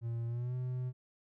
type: tone with pitch glide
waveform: triangle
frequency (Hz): 116.54 to 126.36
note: A#2 to B2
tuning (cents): 0 to +40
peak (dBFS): -32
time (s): 0.01-0.93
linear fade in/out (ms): 50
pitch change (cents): +140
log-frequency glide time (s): 0.27-0.55
effects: none